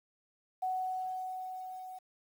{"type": "tone with level ramp", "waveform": "sine", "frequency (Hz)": 745, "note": "F#5", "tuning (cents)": 12, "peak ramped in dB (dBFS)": [-30, -43], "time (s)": [0.62, 1.99], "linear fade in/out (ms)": 10, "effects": ["10-bit"]}